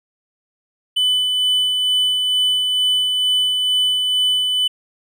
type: tone with tremolo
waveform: triangle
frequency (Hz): 3000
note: F#7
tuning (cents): +23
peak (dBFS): -12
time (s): 0.96-4.68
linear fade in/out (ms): 10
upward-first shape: sine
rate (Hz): 2.2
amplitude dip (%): 30
effects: none